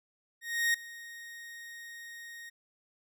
40% pulse tone with ADSR envelope, 1864.7 Hz, A#6, in tune, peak -23 dBFS, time 0.41-2.5 s, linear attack 330 ms, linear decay 5 ms, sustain -20 dB, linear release 14 ms, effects none

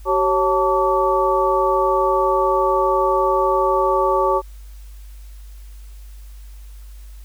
sine tone cluster, 381.8 / 550 / 887 / 1146 Hz, G4 / C#5 / A5 / D6, -46 / -14 / +14 / -43 cents, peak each -20 dBFS, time 0.05-4.42 s, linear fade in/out 50 ms, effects added 50 Hz sine -35 dBFS peak until 7.24 s + white hiss -53 dBFS RMS until 7.24 s

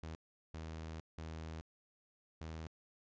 sawtooth tone bursts at uneven times, 80.1 Hz, E2, 49 cents flat, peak -40 dBFS, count 4, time 0.03-0.15 / 0.54-1 / 1.18-1.61 / 2.41-2.67 s, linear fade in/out 0 ms, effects resampled to 16000 Hz

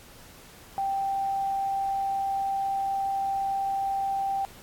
sine tone, 784 Hz, G5, in tune, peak -25 dBFS, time 0.78-4.45 s, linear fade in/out 0 ms, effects pink hiss -50 dBFS RMS until 4.62 s + AAC 64 kbps

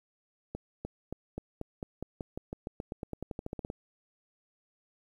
accelerating click train, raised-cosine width 2 ms, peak -23 dBFS, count 23, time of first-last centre 0.55-3.701 s, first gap 300 ms, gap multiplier 0.92, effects 10-bit

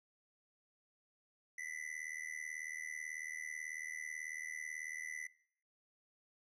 square tone with amplitude modulation, 1998 Hz, B6, 20 cents sharp, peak -39 dBFS, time 1.58-5.27 s, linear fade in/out 5 ms, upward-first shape sine, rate 78.2 Hz, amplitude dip 90%, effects noise-tail reverb RT60 0.7 s tail -23 dB re dry + low-pass 9000 Hz 12 dB/octave

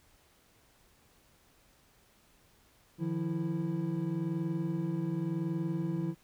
triangle tone cluster, 152.1 / 173 / 329.6 Hz, D#3 / F3 / E4, -39 / -16 / 0 cents, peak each -34 / -32 / -34 dBFS, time 2.98-6.15 s, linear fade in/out 50 ms, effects pink hiss -65 dBFS RMS until 6.23 s

